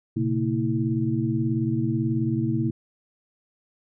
sine tone cluster, 117.5 / 135.9 / 227.3 / 324.6 Hz, A#2 / C#3 / A#3 / E4, +14 / -34 / -43 / -27 cents, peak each -27 dBFS, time 0.16-2.71 s, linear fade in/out 10 ms, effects none

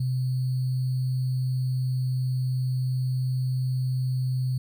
sine tone with sample-and-hold, 128.6 Hz, C3, 30 cents flat, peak -23 dBFS, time 0-4.58 s, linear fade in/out 5 ms, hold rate 4410 Hz, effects none

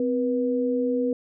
sine tone pair together, 257.1 / 485.8 Hz, C4 / B4, -30 / -29 cents, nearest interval major seventh, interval 1101 cents, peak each -24 dBFS, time 0-1.13 s, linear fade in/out 2 ms, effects none

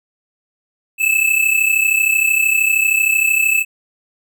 square tone pair together, 2604 / 2637 Hz, E7 / E7, -22 / 0 cents, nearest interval unison, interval 22 cents, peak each -16 dBFS, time 0.98-3.65 s, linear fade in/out 50 ms, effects none

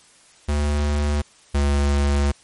square tone pair in turn, 73.42 / 71.17 Hz, D2 / C#2, 0 / +46 cents, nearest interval minor second, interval 54 cents, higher first, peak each -19 / -17 dBFS, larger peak second, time 0.48-1.22 / 1.54-2.32 s, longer second, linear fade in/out 10 ms, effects white hiss -52 dBFS RMS until 2.43 s + MP3 48 kbps

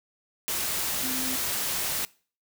sine tone in noise, 257.8 Hz, C4, 26 cents flat, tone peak -34 dBFS, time 1.03-1.36 s, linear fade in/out 0 ms, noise white, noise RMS -29 dBFS, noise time 0.48-2.05 s, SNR -8 dB, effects noise-tail reverb RT60 0.4 s tail -22 dB re dry

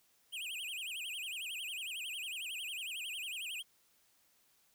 square tone with vibrato, 2815 Hz, F7, 13 cents sharp, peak -40 dBFS, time 0.32-3.63 s, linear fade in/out 20 ms, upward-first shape sine, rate 11 Hz, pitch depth 250 cents each way, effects white hiss -71 dBFS RMS until 4.74 s

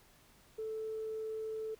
sine tone, 438.9 Hz, A4, 4 cents flat, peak -36 dBFS, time 0.58-1.75 s, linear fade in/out 10 ms, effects tanh soft clip ceiling -32 dBFS + pink hiss -64 dBFS RMS until 1.79 s

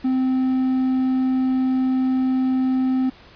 triangle tone, 259.4 Hz, C4, 15 cents flat, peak -15 dBFS, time 0.04-3.1 s, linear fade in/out 10 ms, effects pink hiss -47 dBFS RMS until 3.35 s + resampled to 11025 Hz

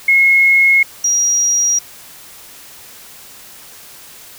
sine tone pair in turn, 2167 / 5729 Hz, C#7 / F8, -40 / +43 cents, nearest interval octave + perfect fourth, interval 1683 cents, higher second, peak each -7 / -11 dBFS, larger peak first, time 0.08-0.83 / 1.04-1.79 s, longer neither, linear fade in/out 5 ms, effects white hiss -38 dBFS RMS until 4.38 s

